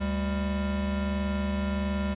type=tone pair together; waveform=square; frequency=73.42 / 198.86 Hz; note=D2 / G3; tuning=0 / +25 cents; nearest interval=octave + perfect fourth; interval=1725 cents; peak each=-31 / -29 dBFS; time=0-2.15 s; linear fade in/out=20 ms; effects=resampled to 8000 Hz